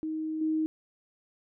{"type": "tone with level steps", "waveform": "sine", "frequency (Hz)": 314.2, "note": "D#4", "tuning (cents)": 17, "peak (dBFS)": [-30, -25], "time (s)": [0.03, 0.66], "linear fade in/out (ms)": 0, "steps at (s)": 0.41, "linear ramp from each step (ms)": 5, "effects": []}